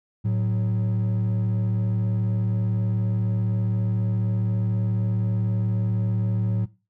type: tone pair together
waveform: triangle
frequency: 110.19 / 185 Hz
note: A2 / F#3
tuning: +3 / 0 cents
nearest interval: major sixth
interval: 897 cents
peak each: -18 / -24 dBFS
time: 0.24-6.66 s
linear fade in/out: 20 ms
effects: noise-tail reverb RT60 0.3 s tail -21 dB re dry + tanh soft clip ceiling -16 dBFS